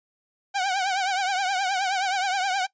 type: tone with vibrato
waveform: sawtooth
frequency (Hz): 765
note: G5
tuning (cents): -42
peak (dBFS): -19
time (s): 0.54-2.67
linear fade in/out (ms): 20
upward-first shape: triangle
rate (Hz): 9.5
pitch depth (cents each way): 110
effects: noise-tail reverb RT60 0.1 s tail -21 dB re dry + resampled to 16000 Hz